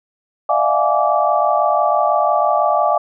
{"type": "tone cluster", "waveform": "sine", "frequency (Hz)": [603, 673, 719, 837, 1161], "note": ["D5", "E5", "F#5", "G#5", "D6"], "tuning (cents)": [46, 36, -50, 13, -20], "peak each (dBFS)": -19, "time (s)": [0.49, 2.98], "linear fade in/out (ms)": 5, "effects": []}